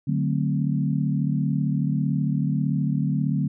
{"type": "chord", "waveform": "sine", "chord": "D dominant seventh", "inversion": "none", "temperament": "equal", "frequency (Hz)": [146.83, 185, 220, 261.6], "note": ["D3", "F#3", "A3", "C4"], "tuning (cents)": [0, 0, 0, 0], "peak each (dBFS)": [-23, -27, -28, -29], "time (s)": [0.07, 3.48], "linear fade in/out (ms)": 10, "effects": []}